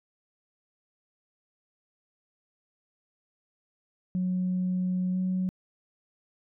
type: tone with pitch glide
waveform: sine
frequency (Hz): 183 to 185.13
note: F#3 to F#3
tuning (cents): -19 to +1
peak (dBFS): -24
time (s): 4.15-5.49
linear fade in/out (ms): 0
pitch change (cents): +20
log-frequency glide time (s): 5.12-5.17
effects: tanh soft clip ceiling -21 dBFS